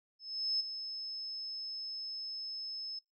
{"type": "tone with ADSR envelope", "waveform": "sine", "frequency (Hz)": 5210, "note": "E8", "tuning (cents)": -21, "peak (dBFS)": -29, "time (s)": [0.19, 2.99], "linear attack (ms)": 410, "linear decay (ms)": 13, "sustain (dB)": -10, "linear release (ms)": 5, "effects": ["noise-tail reverb RT60 0.2 s tail -21 dB re dry"]}